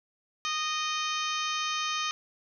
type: harmonic tone with a mistuned harmonic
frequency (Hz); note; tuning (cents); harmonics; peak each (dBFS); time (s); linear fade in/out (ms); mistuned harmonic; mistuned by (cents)
618; D#5; -12; 2 / 3 / 4 / 5 / 6 / 7 / 8 / 9 / 10; -32 / -40 / -36 / -36 / -38 / -43 / -43 / -44 / -39; 0.45-2.11; 0; 8; +32
effects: none